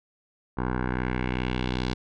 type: tone with low-pass filter sweep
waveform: 10% pulse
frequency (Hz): 62.5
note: B1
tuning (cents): +21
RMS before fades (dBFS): -28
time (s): 0.57-1.94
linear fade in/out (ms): 10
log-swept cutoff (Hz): 1200 to 4400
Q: 2.1
effects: none

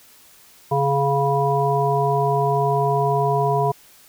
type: harmonic tone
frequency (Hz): 139.7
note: C#3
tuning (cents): +14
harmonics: 1 / 3 / 5 / 7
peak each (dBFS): -22 / -22 / -22 / -22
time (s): 0.71-3.72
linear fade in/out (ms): 10
effects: white hiss -50 dBFS RMS until 4.08 s

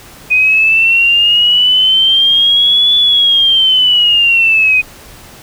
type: linear two-way sweep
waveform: sine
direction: up then down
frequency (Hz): 2489 to 3453 to 2489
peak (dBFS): -6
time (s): 0.3-4.82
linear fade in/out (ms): 20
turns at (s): 2.96
effects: pink hiss -36 dBFS RMS until 5.42 s

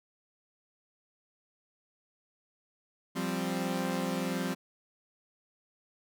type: chord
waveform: sawtooth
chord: F suspended second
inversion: none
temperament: equal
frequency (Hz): 174.61 / 196 / 261.6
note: F3 / G3 / C4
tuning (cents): 0 / 0 / 0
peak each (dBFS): -31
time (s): 3.15-4.55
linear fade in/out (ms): 20
effects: none

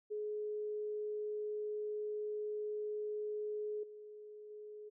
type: tone with level steps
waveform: sine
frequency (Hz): 422.1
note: G#4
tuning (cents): +28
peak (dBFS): -37 / -49 / -47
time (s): 0.1-4.9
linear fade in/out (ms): 20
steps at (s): 3.83 / 4.5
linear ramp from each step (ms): 5
effects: none

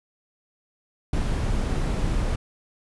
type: noise with ADSR envelope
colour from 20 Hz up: brown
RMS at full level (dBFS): -21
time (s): 1.13-2.36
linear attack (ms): 5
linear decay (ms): 3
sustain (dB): -3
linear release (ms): 9
effects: resampled to 24000 Hz

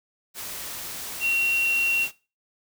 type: tone in noise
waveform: sine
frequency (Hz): 2739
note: F7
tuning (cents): -34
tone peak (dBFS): -20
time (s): 1.2-2.08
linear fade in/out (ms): 50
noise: white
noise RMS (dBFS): -35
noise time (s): 0.34-2.12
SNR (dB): +12
effects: noise-tail reverb RT60 0.3 s tail -18 dB re dry

